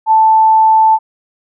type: tone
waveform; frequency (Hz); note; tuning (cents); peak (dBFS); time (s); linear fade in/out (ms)
sine; 880; A5; 0; -5; 0.06-0.99; 50
effects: none